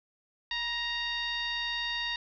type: tone with frequency modulation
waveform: sine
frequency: 2794 Hz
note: F7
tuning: in tune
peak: -30 dBFS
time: 0.51-2.16 s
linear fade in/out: 2 ms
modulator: 918 Hz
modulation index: 1.7
effects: none